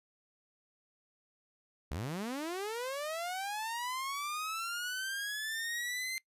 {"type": "linear sweep", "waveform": "sawtooth", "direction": "up", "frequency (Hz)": [61.74, 2089], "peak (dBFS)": -32, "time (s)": [1.91, 6.18], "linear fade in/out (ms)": 0, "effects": ["noise-tail reverb RT60 0.1 s tail -21 dB re dry", "resampled to 32000 Hz"]}